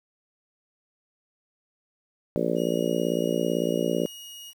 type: harmonic tone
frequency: 57.9 Hz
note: A#1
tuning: 11 cents flat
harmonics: 3 / 4 / 5 / 6 / 7 / 8 / 9 / 10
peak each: -31 / -31 / -31 / -31 / -31 / -31 / -31 / -31 dBFS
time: 2.36-4.06 s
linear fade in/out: 0 ms
type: tone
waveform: sawtooth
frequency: 2881 Hz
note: F#7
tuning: 47 cents flat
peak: -37 dBFS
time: 2.55-4.54 s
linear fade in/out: 50 ms
effects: 9-bit